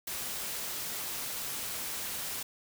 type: noise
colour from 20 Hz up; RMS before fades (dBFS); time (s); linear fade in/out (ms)
white; -37; 0.07-2.43; 5
effects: none